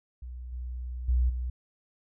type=tone with level steps; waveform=sine; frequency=61.74 Hz; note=B1; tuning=in tune; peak=-37 / -33 / -21 / -29 dBFS; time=0.22-1.5 s; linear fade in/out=5 ms; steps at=0.52 / 1.08 / 1.29 s; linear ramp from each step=10 ms; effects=none